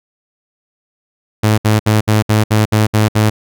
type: tone bursts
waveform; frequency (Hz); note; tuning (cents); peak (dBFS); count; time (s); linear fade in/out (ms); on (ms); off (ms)
sawtooth; 107.5; A2; -40; -5; 9; 1.43-3.3; 10; 150; 65
effects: none